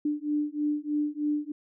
sine beating tone pair, 295.4 / 298.6 Hz, D4 / D4, +10 / +29 cents, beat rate 3.2 Hz, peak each -29 dBFS, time 0.05-1.52 s, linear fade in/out 5 ms, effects none

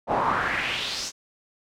brown noise with band-pass filter sweep, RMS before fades -26 dBFS, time 0.07-1.12 s, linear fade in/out 50 ms, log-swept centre 700 to 6400 Hz, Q 3.2, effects none

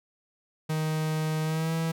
45% pulse tone with pitch glide, 156.4 to 163.14 Hz, D#3 to E3, +9 to -18 cents, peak -26 dBFS, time 0.69-1.92 s, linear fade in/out 10 ms, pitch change +73 cents, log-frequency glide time 1.43-1.74 s, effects none

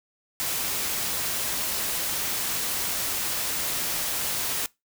white noise, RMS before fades -28 dBFS, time 0.4-4.66 s, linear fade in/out 0 ms, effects noise-tail reverb RT60 0.2 s tail -22 dB re dry

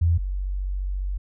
sine tone pair in turn, 84.2 / 47.26 Hz, E2 / F#1, +37 / +37 cents, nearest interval minor seventh, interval 1000 cents, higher first, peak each -16 / -24 dBFS, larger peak first, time 0.01-0.18 / 0.18-1.18 s, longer second, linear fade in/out 10 ms, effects none

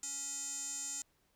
square tone with band-pass filter, 279.9 Hz, C#4, 17 cents sharp, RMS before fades -41 dBFS, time 0.03-1.02 s, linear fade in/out 2 ms, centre 7200 Hz, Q 9.7, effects pink hiss -74 dBFS RMS until 1.35 s

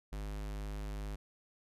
square tone, 51.2 Hz, G#1, 24 cents flat, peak -39 dBFS, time 0.12-1.16 s, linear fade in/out 10 ms, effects resampled to 32000 Hz

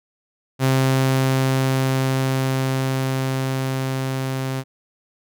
sawtooth tone with level ramp, 132.4 Hz, C3, 21 cents sharp, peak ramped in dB -11 to -19 dBFS, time 0.59-4.64 s, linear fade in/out 50 ms, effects none

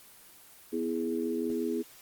sine chord, E major, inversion second, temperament equal with one note detuned, 248.1 / 329.6 / 415.3 Hz, B3 / E4 / G#4, +8 / 0 / 0 cents, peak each -33 dBFS, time 0.72-1.83 s, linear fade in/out 20 ms, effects white hiss -54 dBFS RMS until 2.01 s + Opus 24 kbps

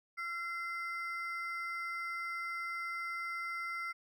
triangle ring-modulated tone, 1712 Hz, A6, 48 cents flat, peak -32 dBFS, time 0.17-3.93 s, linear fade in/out 20 ms, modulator 354 Hz, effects none

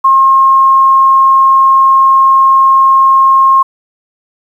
sine tone, 1072 Hz, C6, 42 cents sharp, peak -3 dBFS, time 0.04-3.63 s, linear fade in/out 10 ms, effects 7-bit

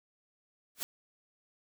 white noise with exponential growth, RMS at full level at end -31 dBFS, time 0.75-0.83 s, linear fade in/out 0 ms, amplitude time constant 16 ms, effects none

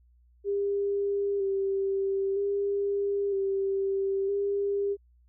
sine tone with vibrato, 395.9 Hz, G4, 17 cents sharp, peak -25 dBFS, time 0.44-4.97 s, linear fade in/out 50 ms, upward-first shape square, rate 0.52 Hz, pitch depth 24 cents each way, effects added 60 Hz sine -58 dBFS peak until 5.28 s

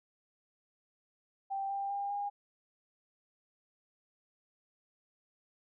sine tone with pitch steps, 784 / 793.1 / 802.3 / 811.6 Hz, G5 / G5 / G5 / G#5, 0 / +20 / +40 / -40 cents, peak -33 dBFS, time 1.5-2.3 s, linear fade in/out 20 ms, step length 200 ms, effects none

